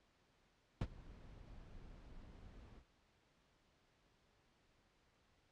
brown noise with ADSR envelope, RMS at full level -35 dBFS, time 0.81-2.84 s, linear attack 4 ms, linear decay 46 ms, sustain -22 dB, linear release 75 ms, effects pink hiss -75 dBFS RMS until 5.51 s + low-pass 5000 Hz 12 dB/octave

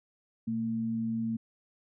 sine tone pair together, 120 / 225.9 Hz, B2 / A3, -49 / +46 cents, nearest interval major seventh, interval 1095 cents, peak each -40 / -29 dBFS, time 0.47-1.37 s, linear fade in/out 10 ms, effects none

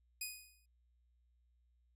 10% pulse tone with exponential decay, 2489 Hz, D#7, in tune, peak -29 dBFS, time 0.21-0.66 s, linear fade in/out 5 ms, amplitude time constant 97 ms, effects added 60 Hz sine -70 dBFS peak until 1.95 s

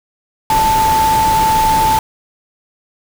sine tone in noise, 880 Hz, A5, in tune, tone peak -10 dBFS, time 0.5-1.99 s, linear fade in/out 2 ms, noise pink, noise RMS -20 dBFS, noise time 0.5-1.99 s, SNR +7 dB, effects none

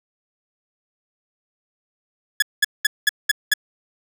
sawtooth tone bursts, 1699 Hz, G#6, 39 cents sharp, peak -9 dBFS, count 6, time 2.4-3.538 s, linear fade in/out 5 ms, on 23 ms, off 200 ms, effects none

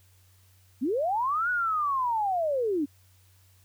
sine linear two-way sweep, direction up then down, 220.2 to 1483 to 267.1 Hz, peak -24 dBFS, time 0.81-2.86 s, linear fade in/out 20 ms, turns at 1.5 s, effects added 93 Hz sine -58 dBFS peak until 3.64 s + white hiss -64 dBFS RMS until 3.64 s

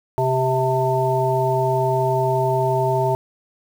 harmonic tone with a mistuned harmonic, 130.81 Hz, C3, in tune, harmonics 1 / 3 / 5 / 7, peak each -22 / -22 / -22 / -22 dBFS, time 0.18-3.15 s, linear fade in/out 0 ms, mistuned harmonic 7, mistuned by -38 cents, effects 7-bit

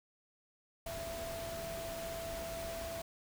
sine tone in noise, 666 Hz, E5, 18 cents sharp, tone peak -41 dBFS, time 0.86-3.02 s, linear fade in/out 5 ms, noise pink, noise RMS -45 dBFS, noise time 0.86-3.02 s, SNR +1 dB, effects none

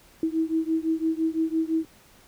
sine beating tone pair, 320 / 325.9 Hz, D#4 / E4, +49 / -20 cents, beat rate 5.9 Hz, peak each -25 / -26 dBFS, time 0.23-1.85 s, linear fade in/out 2 ms, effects pink hiss -55 dBFS RMS until 2.27 s

